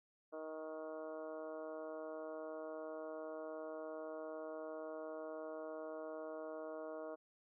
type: harmonic tone with a mistuned harmonic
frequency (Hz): 157.3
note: D#3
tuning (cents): +19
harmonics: 2 / 3 / 4 / 5 / 6 / 7 / 8 / 9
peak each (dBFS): -52 / -49 / -47 / -61 / -61 / -57 / -61 / -61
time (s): 0.32-7.16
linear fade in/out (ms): 20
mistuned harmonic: 5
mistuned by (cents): +18
effects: none